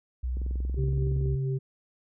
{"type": "tone with pitch glide", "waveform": "sine", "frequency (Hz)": [62.2, 66.66], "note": ["B1", "C2"], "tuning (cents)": [13, 33], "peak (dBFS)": -27, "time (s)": [0.23, 1.36], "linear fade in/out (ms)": 10, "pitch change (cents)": 120, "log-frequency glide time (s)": [0.58, 1.06]}
{"type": "click train", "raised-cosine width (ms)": 3, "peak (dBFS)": -29, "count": 20, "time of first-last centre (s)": [0.37, 1.258], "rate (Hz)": 21.4}
{"type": "tone with tremolo", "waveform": "sine", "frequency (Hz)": 390, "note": "G4", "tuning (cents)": -9, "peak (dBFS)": -34, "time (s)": [0.76, 1.59], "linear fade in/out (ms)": 20, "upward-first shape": "sine", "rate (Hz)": 4.3, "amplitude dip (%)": 55}
{"type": "tone", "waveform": "sine", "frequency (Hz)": 135.2, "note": "C#3", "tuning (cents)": -43, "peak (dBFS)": -26, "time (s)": [0.77, 1.59], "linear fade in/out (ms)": 20}
{"effects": []}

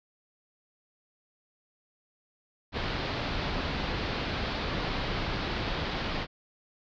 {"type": "low-pass noise", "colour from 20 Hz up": "pink", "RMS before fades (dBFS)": -32, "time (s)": [2.72, 6.27], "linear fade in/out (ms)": 50, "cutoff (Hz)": 4700, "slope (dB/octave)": 48, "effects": []}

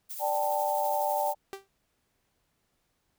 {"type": "noise with tremolo", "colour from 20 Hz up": "violet", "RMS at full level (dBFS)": -38, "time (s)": [0.09, 1.34], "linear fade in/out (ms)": 20, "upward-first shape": "sine", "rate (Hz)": 12, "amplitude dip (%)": 30}
{"type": "chord", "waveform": "sine", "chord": "D suspended fourth", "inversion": "none", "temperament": "just", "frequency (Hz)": [587.3, 783.1, 881], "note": ["D5", "G5", "A5"], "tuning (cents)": [0, -2, 2], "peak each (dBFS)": -30, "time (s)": [0.19, 1.35], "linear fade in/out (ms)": 50}
{"type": "tone with exponential decay", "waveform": "sawtooth", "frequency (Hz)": 390.9, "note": "G4", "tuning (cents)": -5, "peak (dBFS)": -30, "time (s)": [1.53, 1.68], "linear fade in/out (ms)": 0, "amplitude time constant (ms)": 31}
{"effects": ["pink hiss -75 dBFS RMS until 3.18 s"]}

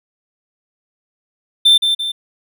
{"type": "tone with echo", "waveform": "triangle", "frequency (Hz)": 3562, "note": "A7", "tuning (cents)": 21, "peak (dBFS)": -5, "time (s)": [1.65, 1.78], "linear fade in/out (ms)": 10, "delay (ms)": 170, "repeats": 2, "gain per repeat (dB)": -6, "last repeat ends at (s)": 2.12, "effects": []}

